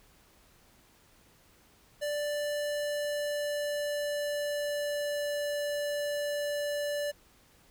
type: tone with pitch glide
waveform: square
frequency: 587.3 to 583.2 Hz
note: D5 to D5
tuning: 0 to -12 cents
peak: -31 dBFS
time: 2.01-7.12 s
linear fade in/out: 20 ms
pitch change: -12 cents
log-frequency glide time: 2.57-5.35 s
effects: pink hiss -62 dBFS RMS until 7.7 s